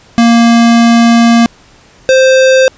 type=tone pair in turn; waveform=square; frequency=233.1 / 523.3 Hz; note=A#3 / C5; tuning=0 / 0 cents; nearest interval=octave + major second; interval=1400 cents; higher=second; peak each=-4 dBFS; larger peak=neither; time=0.18-1.46 / 2.09-2.68 s; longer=first; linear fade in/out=0 ms; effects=pink hiss -42 dBFS RMS until 2.77 s + resampled to 16000 Hz